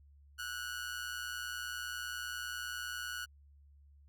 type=tone with amplitude modulation; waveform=sawtooth; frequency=1465 Hz; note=F#6; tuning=18 cents flat; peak=-32 dBFS; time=0.38-3.26 s; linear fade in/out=20 ms; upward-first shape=sine; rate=120 Hz; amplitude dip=75%; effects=added 71 Hz sine -58 dBFS peak until 4.08 s